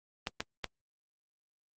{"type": "clicks", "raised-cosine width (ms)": 0.2, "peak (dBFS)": -15, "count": 3, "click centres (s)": [0.271, 0.405, 0.643], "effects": ["Opus 24 kbps"]}